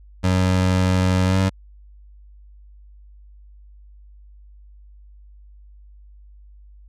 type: tone with pitch glide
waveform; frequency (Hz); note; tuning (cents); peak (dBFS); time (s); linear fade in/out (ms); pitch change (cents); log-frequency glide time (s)
25% pulse; 92.5 to 95.16; F#2 to F#2; 0 to +49; -12; 0.23-1.5; 20; +49; 1.25-1.38
effects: added 50 Hz sine -43 dBFS peak until 6.88 s + low-pass 8000 Hz 12 dB/octave